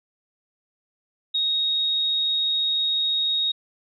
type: tone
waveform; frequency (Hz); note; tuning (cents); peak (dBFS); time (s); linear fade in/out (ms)
sine; 3754; A#7; +11; -20; 1.34-3.52; 10
effects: none